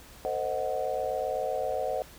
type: chord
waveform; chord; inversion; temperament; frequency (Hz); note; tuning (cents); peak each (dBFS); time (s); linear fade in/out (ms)
sine; C half-diminished seventh; third; equal with one note detuned; 455.5 / 523.3 / 622.3 / 740; Bb4 / C5 / Eb5 / Gb5; -40 / 0 / 0 / 0; -36 / -32 / -33 / -33; 0.25-2.02; 0
effects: added 60 Hz sine -54 dBFS peak until 2.18 s + pink hiss -51 dBFS RMS until 2.18 s